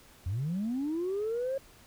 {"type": "linear sweep", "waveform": "sine", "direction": "up", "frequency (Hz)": [80.8, 549], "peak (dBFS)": -28, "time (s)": [0.26, 1.58], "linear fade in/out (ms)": 5, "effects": ["tanh soft clip ceiling -26 dBFS", "pink hiss -57 dBFS RMS until 1.86 s"]}